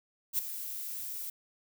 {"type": "noise with ADSR envelope", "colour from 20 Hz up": "violet", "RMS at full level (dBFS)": -27, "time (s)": [0.33, 1.3], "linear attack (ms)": 57, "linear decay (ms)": 5, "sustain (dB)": -12, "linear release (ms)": 4, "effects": []}